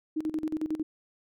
sine tone with tremolo, 311.9 Hz, D#4, 4 cents sharp, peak -26 dBFS, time 0.16-0.83 s, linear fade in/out 10 ms, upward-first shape square, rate 11 Hz, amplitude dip 80%, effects none

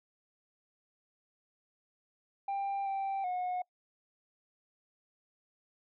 sine tone with pitch steps, 792 / 782 / 726 Hz, G5 / G5 / F#5, +18 / -4 / -33 cents, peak -29 dBFS, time 2.48-3.62 s, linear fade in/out 5 ms, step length 380 ms, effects noise-tail reverb RT60 0.1 s tail -26 dB re dry + tanh soft clip ceiling -31 dBFS

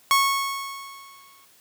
sawtooth tone with exponential decay, 1101 Hz, C#6, 12 cents flat, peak -11 dBFS, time 0.11-1.45 s, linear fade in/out 0 ms, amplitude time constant 290 ms, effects white hiss -56 dBFS RMS until 1.6 s + high-pass 60 Hz 12 dB/octave

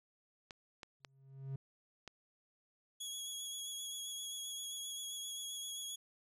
clicks, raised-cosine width 0.2 ms, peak -30 dBFS, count 4, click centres 0.508 / 0.832 / 1.048 / 2.077 s
triangle tone with exponential growth, 135.3 Hz, C#3, 42 cents flat, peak -35 dBFS, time 1-1.56 s, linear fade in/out 5 ms, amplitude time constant 120 ms
20% pulse tone with vibrato, 3339 Hz, G#7, 9 cents sharp, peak -36 dBFS, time 3-5.96 s, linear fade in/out 10 ms, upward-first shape sine, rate 7.6 Hz, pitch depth 19 cents each way
effects none

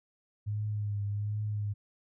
sine tone with vibrato, 103.83 Hz, G#2, in tune, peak -30 dBFS, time 0.46-1.74 s, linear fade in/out 20 ms, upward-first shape triangle, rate 1.3 Hz, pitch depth 42 cents each way, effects none

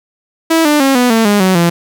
sawtooth tone with pitch steps, 326.1 / 297.3 / 271.1 / 247.1 / 225.3 / 205.4 / 187.3 / 170.76 Hz, E4 / D4 / C#4 / B3 / A3 / G#3 / F#3 / F3, -19 / +21 / -38 / +1 / +41 / -19 / +21 / -39 cents, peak -4 dBFS, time 0.5-1.7 s, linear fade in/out 10 ms, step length 150 ms, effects none

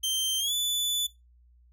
sawtooth tone with pitch glide, 3136 to 3480 Hz, G7 to A7, 0 to -20 cents, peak -23 dBFS, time 0.03-1.07 s, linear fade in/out 10 ms, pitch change +180 cents, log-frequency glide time 0.39-0.53 s, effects noise-tail reverb RT60 0.2 s tail -17 dB re dry + added 60 Hz sine -56 dBFS peak until 1.72 s

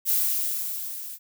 violet noise with level ramp, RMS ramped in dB -21 to -38 dBFS, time 0.05-1.19 s, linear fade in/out 50 ms, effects none

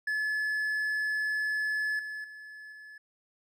triangle tone with level steps, 1718 Hz, A6, 42 cents flat, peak -26 / -34 / -42 / -44 dBFS, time 0.07-2.98 s, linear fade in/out 5 ms, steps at 1.99 / 2.24 / 2.72 s, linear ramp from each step 2 ms, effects none

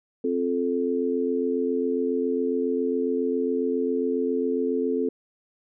harmonic tone, 87.31 Hz, F2, in tune, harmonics 3 / 4 / 5, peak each -26 / -30 / -25 dBFS, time 0.24-5.09 s, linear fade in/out 5 ms, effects none

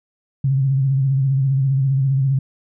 sine tone with vibrato, 135.1 Hz, C#3, 44 cents flat, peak -14 dBFS, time 0.44-2.39 s, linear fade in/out 5 ms, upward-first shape sine, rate 15 Hz, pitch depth 56 cents each way, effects none

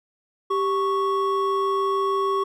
triangle tone pair together, 391.7 / 1108.7 Hz, G4 / C#6, -1 / 0 cents, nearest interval octave + tritone, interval 1801 cents, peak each -21 dBFS, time 0.5-2.44 s, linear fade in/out 10 ms, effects none

